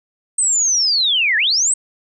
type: linear two-way sweep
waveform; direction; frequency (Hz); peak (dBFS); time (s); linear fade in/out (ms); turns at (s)
sine; down then up; 8350 to 1661.2 to 8350; -13; 0.38-1.74; 5; 1.37
effects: none